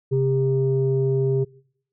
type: tone pair together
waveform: sine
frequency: 133.35 / 399.6 Hz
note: C3 / G4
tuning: +33 / +33 cents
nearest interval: octave + perfect fifth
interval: 1900 cents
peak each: -19 / -20 dBFS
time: 0.11-1.45 s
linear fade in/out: 20 ms
effects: noise-tail reverb RT60 0.7 s tail -25 dB re dry + tanh soft clip ceiling -11 dBFS